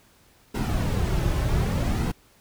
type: noise with flanger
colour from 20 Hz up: brown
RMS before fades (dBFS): -24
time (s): 0.54-2.12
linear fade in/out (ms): 10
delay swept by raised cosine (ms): 1.7 to 4.3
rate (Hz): 0.64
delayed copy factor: -0.55
effects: pink hiss -58 dBFS RMS until 2.4 s